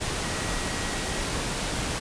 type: tone in noise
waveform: sine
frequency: 1912 Hz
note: A#6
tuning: 43 cents sharp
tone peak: -40 dBFS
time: 0.22-1.25 s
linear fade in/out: 20 ms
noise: pink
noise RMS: -29 dBFS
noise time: 0-2 s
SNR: -14 dB
effects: resampled to 22050 Hz